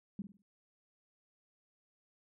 sine tone with echo, 199 Hz, G3, 26 cents sharp, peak -36 dBFS, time 0.19-0.22 s, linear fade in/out 2 ms, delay 50 ms, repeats 4, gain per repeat -9 dB, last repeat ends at 0.42 s, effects none

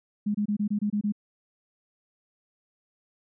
sine tone bursts, 207.5 Hz, G#3, 1 cent flat, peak -23 dBFS, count 8, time 0.26-1.123 s, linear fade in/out 10 ms, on 86 ms, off 25 ms, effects none

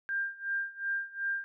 sine tone with tremolo, 1594 Hz, G6, 28 cents sharp, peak -28 dBFS, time 0.09-1.44 s, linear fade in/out 0 ms, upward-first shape sine, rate 2.7 Hz, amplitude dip 90%, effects none

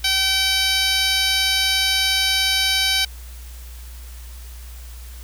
10% pulse tone with band-pass filter, 769 Hz, G5, 33 cents flat, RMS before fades -19 dBFS, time 0.04-3.05 s, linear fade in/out 5 ms, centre 5100 Hz, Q 0.8, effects added 60 Hz sine -34 dBFS peak until 5.23 s + white hiss -45 dBFS RMS until 5.23 s

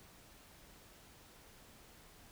silence, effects pink hiss -60 dBFS RMS until 2.31 s

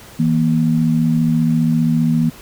sine tone pair together, 161.85 / 236.8 Hz, E3 / A#3, -31 / +27 cents, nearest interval perfect fifth, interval 658 cents, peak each -15 dBFS, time 0.19-2.3 s, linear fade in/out 10 ms, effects pink hiss -40 dBFS RMS until 2.41 s

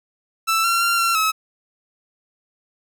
sawtooth tone with pitch steps, 1325 / 1366 / 1380 / 1362 / 1289 Hz, E6 / F6 / F6 / F6 / E6, +9 / -39 / -21 / -44 / -39 cents, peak -13 dBFS, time 0.47-1.32 s, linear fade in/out 20 ms, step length 170 ms, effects none

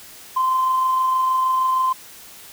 sine tone with amplitude modulation, 1037 Hz, C6, 16 cents flat, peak -14 dBFS, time 0.36-1.93 s, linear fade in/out 10 ms, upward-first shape sine, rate 26.4 Hz, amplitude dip 25%, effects tanh soft clip ceiling -11 dBFS + white hiss -42 dBFS RMS until 2.52 s

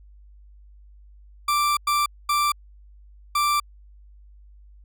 40% pulse tone bursts at uneven times, 1174.7 Hz, D6, in tune, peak -18 dBFS, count 4, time 1.48-1.77 / 1.87-2.06 / 2.29-2.52 / 3.35-3.6 s, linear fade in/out 5 ms, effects added 50 Hz sine -46 dBFS peak until 4.84 s

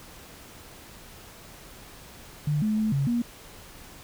sine tone with pitch steps, 148.4 / 214.6 / 216.9 / 138.7 / 237.8 Hz, D3 / A3 / A3 / C#3 / A#3, +18 / -43 / -25 / +1 / +35 cents, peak -22 dBFS, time 2.47-3.22 s, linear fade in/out 5 ms, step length 150 ms, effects pink hiss -47 dBFS RMS until 4.03 s

